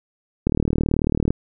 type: click train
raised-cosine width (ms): 3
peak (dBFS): -6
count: 33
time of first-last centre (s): 0.47-1.306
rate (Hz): 38.3
effects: none